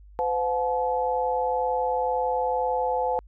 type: tone cluster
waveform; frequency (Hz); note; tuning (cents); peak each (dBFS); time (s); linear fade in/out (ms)
sine; 508 / 719 / 861; B4 / F#5 / A5; +49 / -50 / -38; -26 / -29 / -26; 0.19-3.19; 0
effects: added 50 Hz sine -46 dBFS peak until 3.27 s